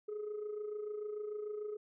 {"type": "tone with amplitude modulation", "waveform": "sine", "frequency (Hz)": 421, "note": "G#4", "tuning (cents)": 24, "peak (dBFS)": -34, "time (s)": [0.08, 1.77], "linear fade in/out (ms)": 10, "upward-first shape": "sine", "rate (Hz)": 26.8, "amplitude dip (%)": 60, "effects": ["tanh soft clip ceiling -35 dBFS"]}